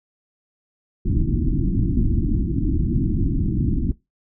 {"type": "low-pass noise", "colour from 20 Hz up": "pink", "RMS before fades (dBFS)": -20, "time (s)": [1.05, 3.92], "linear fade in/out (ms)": 5, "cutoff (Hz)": 340, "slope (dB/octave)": 96, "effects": ["noise-tail reverb RT60 0.2 s tail -20 dB re dry"]}